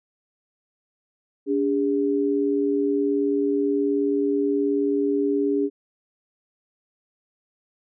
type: tone pair together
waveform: sine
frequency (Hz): 286.4 / 405.1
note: D4 / G#4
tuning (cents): -43 / -43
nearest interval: tritone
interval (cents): 600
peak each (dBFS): -22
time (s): 1.46-5.7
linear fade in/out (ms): 50
effects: none